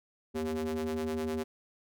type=ring-modulated tone; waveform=square; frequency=77.78 Hz; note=D#2; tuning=in tune; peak=-29 dBFS; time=0.34-1.44 s; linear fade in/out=20 ms; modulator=316 Hz; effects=none